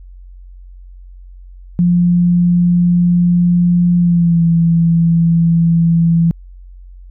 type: tone with pitch glide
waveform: sine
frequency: 175.2 to 167.19 Hz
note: F3 to E3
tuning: +6 to +25 cents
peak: -8 dBFS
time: 1.79-6.31 s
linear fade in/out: 0 ms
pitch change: -81 cents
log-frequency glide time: 3.97-4.43 s
effects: added 45 Hz sine -33 dBFS peak until 7.1 s